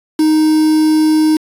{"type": "tone with quantisation", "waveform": "triangle", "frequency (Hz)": 311.1, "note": "D#4", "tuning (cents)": 0, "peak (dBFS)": -6, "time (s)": [0.19, 1.37], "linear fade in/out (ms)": 5, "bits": 4, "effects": ["resampled to 32000 Hz"]}